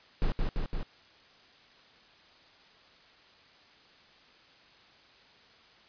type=noise with echo; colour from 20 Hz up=brown; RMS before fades=-26 dBFS; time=0.22-0.32 s; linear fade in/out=0 ms; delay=170 ms; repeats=3; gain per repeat=-2 dB; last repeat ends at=0.83 s; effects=white hiss -58 dBFS RMS until 5.88 s + resampled to 11025 Hz